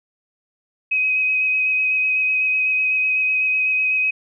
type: tone with vibrato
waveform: sine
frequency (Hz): 2528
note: D#7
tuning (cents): +27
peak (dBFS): -16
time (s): 0.91-4.11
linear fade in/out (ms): 10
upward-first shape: square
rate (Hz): 8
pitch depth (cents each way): 11
effects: none